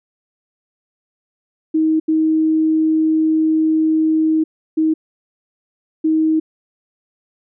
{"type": "tone bursts at uneven times", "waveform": "sine", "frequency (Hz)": 315.9, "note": "D#4", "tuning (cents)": 26, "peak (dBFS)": -12, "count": 4, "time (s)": [[1.74, 2], [2.08, 4.44], [4.77, 4.94], [6.04, 6.4]], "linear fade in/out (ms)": 10, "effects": []}